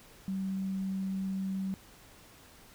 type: tone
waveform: sine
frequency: 191.7 Hz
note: G3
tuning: 38 cents flat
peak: -31 dBFS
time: 0.28-1.74 s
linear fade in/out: 0 ms
effects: pink hiss -56 dBFS RMS until 2.74 s